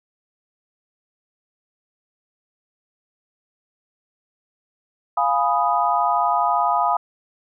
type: chord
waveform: sine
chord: F half-diminished seventh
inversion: none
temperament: equal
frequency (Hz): 698.5 / 830.6 / 987.8 / 1244.5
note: F5 / Ab5 / Cb6 / Eb6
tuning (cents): 0 / 0 / 0 / 0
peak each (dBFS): -22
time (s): 5.17-6.97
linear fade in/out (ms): 5
effects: none